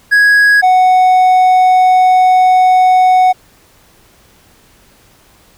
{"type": "tone pair in turn", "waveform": "triangle", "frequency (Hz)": [1661.2, 740], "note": ["G#6", "F#5"], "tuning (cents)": [0, 0], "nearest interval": "octave + major second", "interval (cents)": 1400, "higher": "first", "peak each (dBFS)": -3, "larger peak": "neither", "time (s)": [[0.11, 0.62], [0.62, 3.33]], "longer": "second", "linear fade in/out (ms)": 20, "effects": ["pink hiss -47 dBFS RMS until 5.57 s"]}